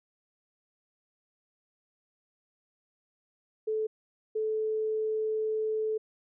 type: tone bursts at uneven times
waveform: sine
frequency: 435.2 Hz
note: A4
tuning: 19 cents flat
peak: -27 dBFS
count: 2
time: 3.67-3.87 / 4.35-5.98 s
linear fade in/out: 10 ms
effects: none